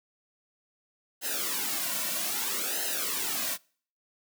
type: noise with flanger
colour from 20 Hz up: white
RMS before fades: -31 dBFS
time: 1.21-3.58 s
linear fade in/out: 50 ms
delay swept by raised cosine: 0.86 to 2.46 ms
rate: 0.62 Hz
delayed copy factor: -0.85
effects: noise-tail reverb RT60 0.5 s tail -26 dB re dry + high-pass 200 Hz 12 dB/octave